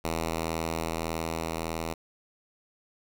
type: tone with level ramp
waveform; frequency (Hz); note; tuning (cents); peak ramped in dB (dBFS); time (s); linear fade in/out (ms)
5% pulse; 81.7; E2; -15; -17 to -20; 0.04-1.94; 10
effects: none